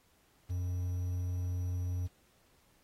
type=tone with quantisation; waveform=triangle; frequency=90 Hz; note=F#2; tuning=47 cents flat; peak=-30 dBFS; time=0.49-2.08 s; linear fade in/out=20 ms; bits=10; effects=pink hiss -69 dBFS RMS until 2.83 s + AAC 48 kbps